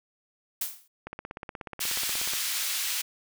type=noise with exponential decay; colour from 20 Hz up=blue; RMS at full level=-27 dBFS; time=0.61-0.88 s; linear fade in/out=5 ms; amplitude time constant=58 ms
type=click train; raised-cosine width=0.5 ms; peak=-22 dBFS; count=22; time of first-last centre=1.07-2.335 s; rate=16.6 Hz
type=high-pass noise; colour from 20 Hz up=pink; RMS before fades=-30 dBFS; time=1.8-3.02 s; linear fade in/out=10 ms; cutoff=2600 Hz; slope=12 dB/octave
effects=none